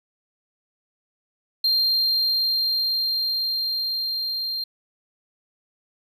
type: tone with level ramp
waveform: triangle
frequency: 4186 Hz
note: C8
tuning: in tune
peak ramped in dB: -16 to -24 dBFS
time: 1.64-4.64 s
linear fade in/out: 5 ms
effects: none